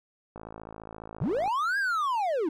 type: click train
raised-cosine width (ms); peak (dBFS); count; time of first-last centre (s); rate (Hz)
1; -27; 62; 0.36-1.477; 54.6
type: linear two-way sweep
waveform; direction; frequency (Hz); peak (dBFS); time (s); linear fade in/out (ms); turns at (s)
triangle; up then down; 97.7 to 1661.2 to 285.2; -23; 1.21-2.49; 5; 1.78
effects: none